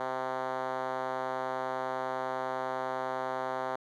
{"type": "tone with band-pass filter", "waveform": "5% pulse", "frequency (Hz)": 130, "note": "C3", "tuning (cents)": -11, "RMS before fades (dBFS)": -34, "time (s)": [0, 3.76], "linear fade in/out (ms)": 2, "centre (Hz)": 730, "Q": 1.2, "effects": []}